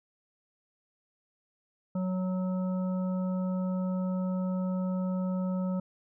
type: harmonic tone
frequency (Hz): 185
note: F#3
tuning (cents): 0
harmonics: 1 / 3 / 5 / 7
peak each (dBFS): -28 / -38 / -47 / -47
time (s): 1.95-5.8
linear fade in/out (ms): 5
effects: none